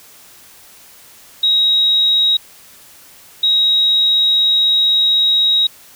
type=tone pair in turn; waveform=sine; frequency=3806 / 3806 Hz; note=A#7 / A#7; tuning=+35 / +35 cents; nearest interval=unison; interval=0 cents; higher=neither; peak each=-10 dBFS; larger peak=neither; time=1.43-2.37 / 3.43-5.67 s; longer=second; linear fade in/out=5 ms; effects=white hiss -43 dBFS RMS until 5.95 s